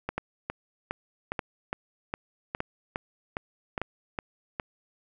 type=two click trains; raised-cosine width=0.5 ms; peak=-14 / -15 dBFS; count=4 / 12; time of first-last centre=0.18-3.816 / 0.09-4.598 s; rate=0.825 / 2.44 Hz; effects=none